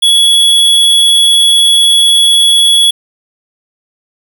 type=tone; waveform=square; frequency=3372 Hz; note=G#7; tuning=26 cents sharp; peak=-5 dBFS; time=0.02-2.91 s; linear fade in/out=10 ms; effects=none